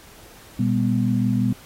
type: tone cluster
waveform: sine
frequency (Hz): 120.5 / 200 / 245.8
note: B2 / G3 / B3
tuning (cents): -42 / +35 / -8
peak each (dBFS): -22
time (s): 0.59-1.53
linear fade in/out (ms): 5
effects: pink hiss -47 dBFS RMS until 1.65 s + AAC 48 kbps